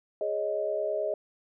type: chord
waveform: sine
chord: Ab suspended fourth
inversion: none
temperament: just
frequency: 415.3 / 553.7 / 623 Hz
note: Ab4 / Db5 / Eb5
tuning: 0 / -2 / +2 cents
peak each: -33 / -34 / -29 dBFS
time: 0.21-1.14 s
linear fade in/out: 2 ms
effects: none